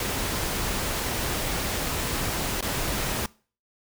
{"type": "noise with dropouts", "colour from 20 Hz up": "pink", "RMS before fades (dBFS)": -28, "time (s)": [0, 3.26], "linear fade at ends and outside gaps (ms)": 2, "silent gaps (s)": [2.609, 2.625], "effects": ["noise-tail reverb RT60 0.4 s tail -22 dB re dry"]}